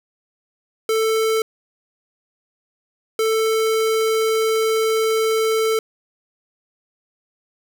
square tone bursts at uneven times, 442.7 Hz, A4, 11 cents sharp, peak -17 dBFS, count 2, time 0.89-1.42 / 3.19-5.79 s, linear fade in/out 2 ms, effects none

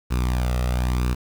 sawtooth tone with flanger, 61.74 Hz, B1, in tune, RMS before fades -22 dBFS, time 0.1-1.15 s, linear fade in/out 20 ms, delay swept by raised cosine 0.75 to 1.56 ms, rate 1 Hz, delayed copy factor +0.6, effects 7-bit

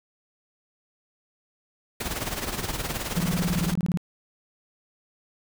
pink noise with tremolo, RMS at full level -28 dBFS, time 2-3.74 s, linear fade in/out 5 ms, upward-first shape sine, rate 19 Hz, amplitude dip 65%
sine tone bursts, 174.61 Hz, F3, in tune, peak -21 dBFS, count 15, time 3.17-3.973 s, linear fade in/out 0 ms, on 33 ms, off 22 ms
effects none

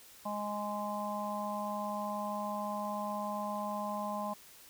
harmonic tone, 207.7 Hz, G#3, in tune, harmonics 1 / 3 / 4 / 5, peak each -40 / -40 / -40 / -39 dBFS, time 0.25-4.34 s, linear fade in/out 10 ms, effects white hiss -56 dBFS RMS until 4.69 s

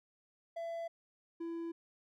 triangle tone pair in turn, 670 / 334.3 Hz, E5 / E4, +28 / +24 cents, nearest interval octave, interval 1204 cents, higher first, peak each -36 / -36 dBFS, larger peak neither, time 0.56-0.88 / 1.4-1.72 s, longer neither, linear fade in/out 10 ms, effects none

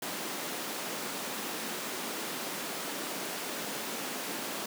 pink high-pass noise, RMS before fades -37 dBFS, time 0.02-4.66 s, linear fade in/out 5 ms, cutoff 210 Hz, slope 24 dB/octave, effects none

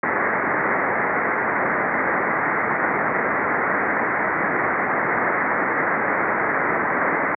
white low-pass noise, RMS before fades -21 dBFS, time 0.03-7.35 s, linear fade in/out 5 ms, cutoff 2100 Hz, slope 96 dB/octave, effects high-pass 200 Hz 12 dB/octave

